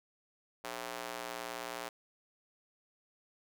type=tone with high-pass filter; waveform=square; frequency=59.7 Hz; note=A#1; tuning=42 cents sharp; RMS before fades=-42 dBFS; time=0.64-1.89 s; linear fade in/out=5 ms; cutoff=620 Hz; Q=0.91; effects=none